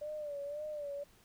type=tone with vibrato; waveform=sine; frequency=587.3 Hz; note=D5; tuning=in tune; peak=-38 dBFS; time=0.01-1.04 s; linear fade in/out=10 ms; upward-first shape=sine; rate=1.9 Hz; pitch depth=68 cents each way; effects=pink hiss -65 dBFS RMS until 1.24 s